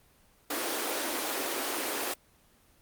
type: high-pass noise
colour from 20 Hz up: pink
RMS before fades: -32 dBFS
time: 0.5-2.14 s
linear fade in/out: 5 ms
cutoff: 270 Hz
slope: 48 dB/octave
effects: pink hiss -63 dBFS RMS until 2.81 s + Opus 24 kbps